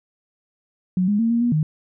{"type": "tone with pitch steps", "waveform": "sine", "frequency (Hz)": [183.5, 206.2, 228.6, 234, 240.1, 154.2], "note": ["F#3", "G#3", "A#3", "A#3", "B3", "D#3"], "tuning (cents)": [-14, -12, -34, 7, -49, -15], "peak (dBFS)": -16, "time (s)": [0.97, 1.63], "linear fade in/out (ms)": 2, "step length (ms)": 110, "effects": []}